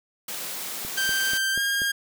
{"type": "high-pass noise", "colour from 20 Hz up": "white", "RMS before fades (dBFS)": -33, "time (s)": [0.28, 1.38], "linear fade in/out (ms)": 5, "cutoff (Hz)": 150, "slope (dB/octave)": 24}
{"type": "click train", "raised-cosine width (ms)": 2, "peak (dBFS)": -24, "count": 5, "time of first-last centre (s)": [0.85, 1.819], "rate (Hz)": 4.13}
{"type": "tone with pitch glide", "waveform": "sawtooth", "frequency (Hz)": [1568, 1617.7], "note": ["G6", "G#6"], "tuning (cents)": [0, -46], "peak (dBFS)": -19, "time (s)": [0.97, 1.92], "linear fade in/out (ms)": 10, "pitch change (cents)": 54, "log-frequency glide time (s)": [1.53, 1.58]}
{"effects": []}